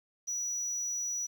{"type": "tone", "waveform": "sine", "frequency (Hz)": 5870, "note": "F#8", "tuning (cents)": -15, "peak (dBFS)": -29, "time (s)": [0.27, 1.27], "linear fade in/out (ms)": 20, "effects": ["tanh soft clip ceiling -31 dBFS", "10-bit"]}